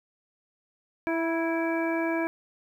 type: harmonic tone with a mistuned harmonic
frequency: 330.1 Hz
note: E4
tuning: 2 cents sharp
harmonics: 1 / 2 / 3 / 4 / 5 / 7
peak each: -27 / -31 / -35 / -44 / -35 / -36 dBFS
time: 1.07-2.27 s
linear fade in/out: 0 ms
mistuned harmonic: 3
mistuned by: -25 cents
effects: 10-bit